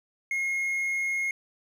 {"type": "tone", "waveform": "triangle", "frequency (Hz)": 2153, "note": "C7", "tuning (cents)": 49, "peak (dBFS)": -24, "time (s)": [0.31, 1.31], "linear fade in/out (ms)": 2, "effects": []}